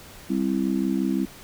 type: harmonic tone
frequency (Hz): 65.8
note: C2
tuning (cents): +10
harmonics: 3 / 4 / 5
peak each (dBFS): -25 / -25 / -27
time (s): 0.29-1.26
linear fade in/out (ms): 20
effects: pink hiss -45 dBFS RMS until 1.43 s